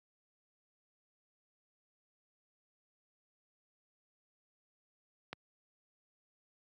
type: click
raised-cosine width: 0.3 ms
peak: -24 dBFS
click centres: 5.33 s
effects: high-pass 100 Hz 12 dB/octave